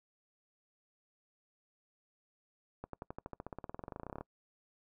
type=accelerating click train; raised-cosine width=1 ms; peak=-28 dBFS; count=27; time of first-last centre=2.84-4.21 s; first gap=93 ms; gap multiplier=0.95; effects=noise-tail reverb RT60 0.1 s tail -25 dB re dry